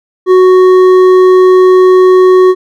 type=tone with hard clipping; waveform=sine; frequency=370 Hz; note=F#4; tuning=in tune; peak=-3 dBFS; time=0.26-2.55 s; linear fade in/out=50 ms; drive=7 dB; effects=none